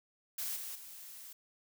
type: noise with level steps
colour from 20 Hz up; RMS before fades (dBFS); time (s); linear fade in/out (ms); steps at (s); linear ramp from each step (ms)
blue; -38 / -43 / -50; 0.38-1.33; 5; 0.56 / 0.75; 5
effects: none